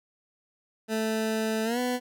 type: tone with pitch glide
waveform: 20% pulse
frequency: 220 to 248.4 Hz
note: A3 to B3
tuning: 0 to +10 cents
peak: -21 dBFS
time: 0.88-2 s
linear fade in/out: 50 ms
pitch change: +210 cents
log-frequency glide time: 1.64-1.79 s
effects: none